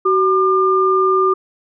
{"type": "tone pair together", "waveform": "sine", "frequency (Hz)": [378, 1200], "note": ["F#4", "D6"], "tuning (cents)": [37, 37], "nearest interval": "octave + minor sixth", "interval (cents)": 2000, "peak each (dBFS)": -14, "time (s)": [0.05, 1.34], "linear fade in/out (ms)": 10, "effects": []}